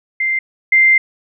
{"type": "tone pair in turn", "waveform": "sine", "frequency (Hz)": [2090, 2090], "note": ["C7", "C7"], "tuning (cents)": [-2, -2], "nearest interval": "unison", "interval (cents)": 0, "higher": "neither", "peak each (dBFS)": [-14, -7], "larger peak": "second", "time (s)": [[0.2, 0.39], [0.72, 0.98]], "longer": "second", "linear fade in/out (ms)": 5, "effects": []}